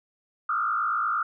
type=tone with frequency modulation; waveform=sine; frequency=1304 Hz; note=E6; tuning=19 cents flat; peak=-23 dBFS; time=0.49-1.23 s; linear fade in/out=5 ms; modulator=54.3 Hz; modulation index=2.1; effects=none